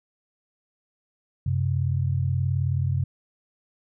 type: tone pair together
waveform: sine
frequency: 93.8 / 132.65 Hz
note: F#2 / C3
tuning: +24 / +24 cents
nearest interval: tritone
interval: 600 cents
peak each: -24 dBFS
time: 1.46-3.04 s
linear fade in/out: 5 ms
effects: none

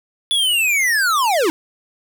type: linear sweep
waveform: square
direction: down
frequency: 3462 to 293.7 Hz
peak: -15 dBFS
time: 0.31-1.5 s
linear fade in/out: 0 ms
effects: 7-bit

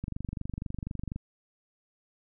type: click train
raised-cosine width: 5 ms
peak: -22 dBFS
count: 28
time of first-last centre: 0.04-1.16 s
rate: 24.1 Hz
effects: none

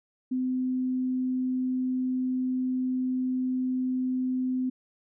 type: tone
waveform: sine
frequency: 255.8 Hz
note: C4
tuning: 39 cents flat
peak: -25 dBFS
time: 0.31-4.7 s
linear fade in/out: 10 ms
effects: none

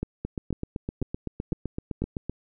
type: two click trains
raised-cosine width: 3 ms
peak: -15 / -17 dBFS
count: 5 / 17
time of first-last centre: 0.03-2.02 / 0.25-2.296 s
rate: 2.01 / 7.82 Hz
effects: none

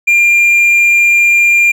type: tone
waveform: triangle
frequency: 2395 Hz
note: D7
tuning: 33 cents sharp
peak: -4 dBFS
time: 0.07-1.72 s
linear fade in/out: 10 ms
effects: none

